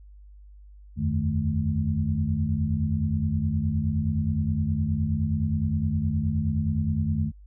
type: tone cluster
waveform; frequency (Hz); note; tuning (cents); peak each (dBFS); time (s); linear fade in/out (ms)
sine; 82.6 / 92.2 / 152.3 / 216.9; E2 / F#2 / D#3 / A3; +4 / -6 / -37 / -25; -28; 0.96-7.32; 50
effects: added 50 Hz sine -45 dBFS peak until 7.46 s